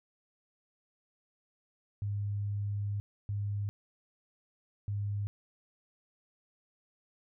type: tone bursts at uneven times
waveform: sine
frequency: 102 Hz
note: G#2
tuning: 31 cents flat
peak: -31 dBFS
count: 3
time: 2.02-3 / 3.29-3.69 / 4.88-5.27 s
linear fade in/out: 0 ms
effects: none